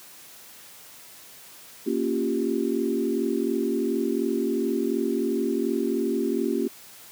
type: chord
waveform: sine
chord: G half-diminished seventh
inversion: first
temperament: equal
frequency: 233.1 / 277.2 / 349.2 / 392 Hz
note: Bb3 / Db4 / F4 / G4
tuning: 0 / 0 / 0 / 0 cents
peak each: -28 dBFS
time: 1.86-6.68 s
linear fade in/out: 10 ms
effects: white hiss -47 dBFS RMS until 7.11 s + high-pass 100 Hz 12 dB/octave